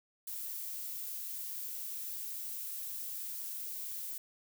violet noise, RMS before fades -41 dBFS, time 0.27-4.18 s, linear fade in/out 5 ms, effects none

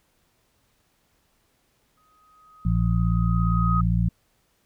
sine tone with exponential growth, 1256 Hz, D#6, 16 cents sharp, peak -22 dBFS, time 1.97-3.81 s, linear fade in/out 5 ms, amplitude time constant 400 ms
harmonic tone, 57.4 Hz, A#1, 26 cents flat, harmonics 1 / 2 / 3, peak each -23 / -23 / -23 dBFS, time 2.65-4.09 s, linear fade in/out 5 ms
effects pink hiss -67 dBFS RMS until 4.65 s

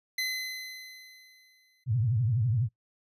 25% pulse tone with exponential decay, 2036 Hz, C7, 48 cents flat, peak -24 dBFS, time 0.18-1.84 s, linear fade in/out 5 ms, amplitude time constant 360 ms
sine tone with vibrato, 116.6 Hz, A#2, 1 cent sharp, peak -24 dBFS, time 1.86-2.69 s, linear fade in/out 50 ms, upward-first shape triangle, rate 12 Hz, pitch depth 270 cents each way
effects noise-tail reverb RT60 0.1 s tail -17 dB re dry + resampled to 32000 Hz

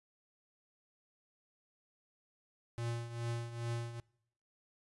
square tone with tremolo, 117.6 Hz, A#2, 16 cents sharp, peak -35 dBFS, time 2.78-4 s, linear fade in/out 0 ms, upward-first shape triangle, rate 2.4 Hz, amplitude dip 75%, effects noise-tail reverb RT60 0.7 s tail -24 dB re dry + resampled to 24000 Hz

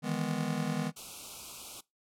square chord, E major seventh, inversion third, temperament just, 154.51 / 164.81 / 206 / 247.2 Hz, D#3 / E3 / G#3 / B3, -12 / 0 / -14 / +2 cents, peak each -37 dBFS, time 0.02-0.92 s, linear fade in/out 50 ms
white band-stop noise, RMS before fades -44 dBFS, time 0.96-1.81 s, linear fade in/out 10 ms, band 1400 to 2300 Hz, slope 96 dB/octave
effects noise-tail reverb RT60 0.2 s tail -22 dB re dry + low-pass 12000 Hz 12 dB/octave

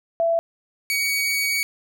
sine / sawtooth tone pair in turn, 668 / 2252 Hz, E5 / C#7, +23 / +27 cents, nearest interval octave + major sixth, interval 2104 cents, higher second, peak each -17 dBFS, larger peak neither, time 0.2-0.39 / 0.9-1.63 s, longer second, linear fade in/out 0 ms, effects none

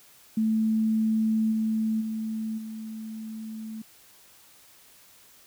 sine tone with level steps, 220 Hz, A3, in tune, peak -21 / -23 / -28 / -34 dBFS, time 0.37-3.82 s, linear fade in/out 5 ms, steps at 1.51 / 2 / 2.57 s, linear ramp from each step 20 ms, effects white hiss -55 dBFS RMS until 5.46 s

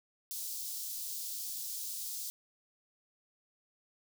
white high-pass noise, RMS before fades -40 dBFS, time 0.31-2.3 s, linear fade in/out 0 ms, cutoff 4200 Hz, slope 24 dB/octave, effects none

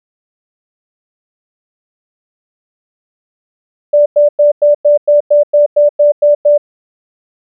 sine tone bursts, 587.3 Hz, D5, in tune, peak -4 dBFS, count 12, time 3.93-6.579 s, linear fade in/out 10 ms, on 130 ms, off 99 ms, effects none

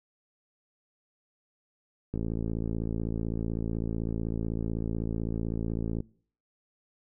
click train, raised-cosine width 3 ms, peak -19 dBFS, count 217, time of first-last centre 2.14-6.004 s, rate 55.9 Hz, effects noise-tail reverb RT60 0.5 s tail -23 dB re dry

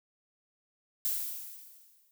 violet noise with exponential decay, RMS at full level -29 dBFS, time 1.05-2.11 s, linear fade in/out 0 ms, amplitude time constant 230 ms, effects none

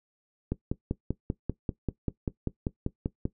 click train, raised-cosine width 3 ms, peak -15 dBFS, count 15, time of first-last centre 0.52-3.254 s, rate 5.12 Hz, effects noise-tail reverb RT60 0.1 s tail -17 dB re dry

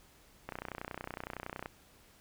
click train, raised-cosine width 0.5 ms, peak -24 dBFS, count 37, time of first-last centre 0.49-1.659 s, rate 30.8 Hz, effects pink hiss -62 dBFS RMS until 2.2 s

